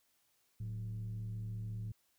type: tone with frequency modulation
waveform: sine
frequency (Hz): 109.2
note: A2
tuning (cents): -13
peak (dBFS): -37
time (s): 0.6-1.92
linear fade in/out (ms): 5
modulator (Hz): 74.2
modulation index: 0.44
effects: tanh soft clip ceiling -35 dBFS + white hiss -75 dBFS RMS until 2.18 s